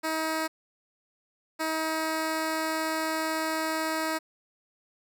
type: tone pair in turn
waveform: 10% pulse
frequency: 318 / 318 Hz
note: D#4 / D#4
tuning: +38 / +38 cents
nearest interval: unison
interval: 0 cents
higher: neither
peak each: -19 / -19 dBFS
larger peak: neither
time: 0.03-0.48 / 1.59-4.19 s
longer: second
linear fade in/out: 20 ms
effects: none